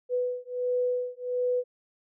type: beating tone pair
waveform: sine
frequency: 495.3 / 496.7 Hz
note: B4 / B4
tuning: +5 / +10 cents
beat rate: 1.4 Hz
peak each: -29 / -29 dBFS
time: 0.09-1.64 s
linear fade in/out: 50 ms
effects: none